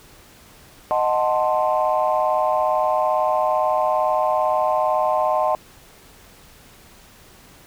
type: chord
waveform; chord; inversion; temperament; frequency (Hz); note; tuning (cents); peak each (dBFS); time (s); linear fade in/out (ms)
sine; D# diminished seventh; none; equal; 622.3 / 740 / 880 / 1046.5; D#5 / F#5 / A5 / C6; 0 / 0 / 0 / 0; -20 / -22 / -23 / -23; 0.91-5.55; 0
effects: tanh soft clip ceiling -8 dBFS + pink hiss -48 dBFS RMS until 7.66 s